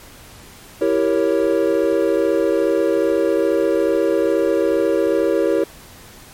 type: chord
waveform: triangle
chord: E diminished seventh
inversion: none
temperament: equal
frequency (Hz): 329.6 / 392 / 466.2 / 554.4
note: E4 / G4 / Bb4 / Db5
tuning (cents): 0 / 0 / 0 / 0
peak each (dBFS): -18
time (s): 0.81-5.64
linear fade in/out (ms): 5
effects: pink hiss -42 dBFS RMS until 6.33 s + MP3 64 kbps